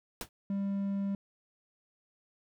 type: noise with exponential decay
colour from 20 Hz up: pink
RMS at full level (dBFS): -33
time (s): 0.21-0.29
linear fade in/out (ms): 1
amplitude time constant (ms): 17
type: tone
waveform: triangle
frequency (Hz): 198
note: G3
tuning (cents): +18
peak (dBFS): -28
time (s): 0.5-1.15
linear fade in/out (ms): 2
effects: none